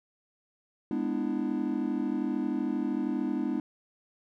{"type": "chord", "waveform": "triangle", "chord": "E dominant seventh", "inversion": "first", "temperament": "just", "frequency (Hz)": [206, 247.2, 296.7, 329.6], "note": ["G#3", "B3", "D4", "E4"], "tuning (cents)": [-14, 2, 18, 0], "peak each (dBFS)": [-33, -30, -30, -33], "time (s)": [0.91, 3.6], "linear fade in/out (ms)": 2, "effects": []}